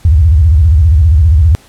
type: tone with vibrato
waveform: sine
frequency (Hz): 77.78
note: D#2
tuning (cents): 0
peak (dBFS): -3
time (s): 0.05-1.55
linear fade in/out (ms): 0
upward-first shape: square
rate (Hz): 15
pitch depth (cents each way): 210
effects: pink hiss -42 dBFS RMS until 1.68 s + low-pass 12000 Hz 12 dB/octave